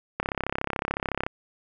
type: click train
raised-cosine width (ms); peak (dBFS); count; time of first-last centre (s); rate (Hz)
0.5; -11; 37; 0.2-1.265; 33.8
effects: none